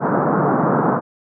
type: band-pass noise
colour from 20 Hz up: pink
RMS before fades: -17 dBFS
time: 0-1.01 s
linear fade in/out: 50 ms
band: 140 to 1400 Hz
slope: 48 dB/octave
effects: none